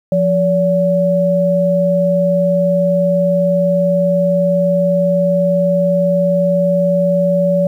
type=tone pair together; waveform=sine; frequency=175.04 / 571 Hz; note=F3 / D5; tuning=+4 / -49 cents; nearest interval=octave + minor sixth; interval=2047 cents; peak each=-15 / -12 dBFS; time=0.12-7.67 s; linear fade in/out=2 ms; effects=8-bit